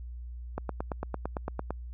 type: click train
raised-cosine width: 1 ms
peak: -18 dBFS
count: 11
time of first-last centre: 0.58-1.706 s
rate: 8.88 Hz
effects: added 60 Hz sine -38 dBFS peak until 1.93 s